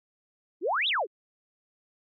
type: exponential two-way sweep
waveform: sine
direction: up then down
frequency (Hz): 293.7 to 3951 to 334.4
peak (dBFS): -24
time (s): 0.61-1.07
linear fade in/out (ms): 50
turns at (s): 0.88
effects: AAC 48 kbps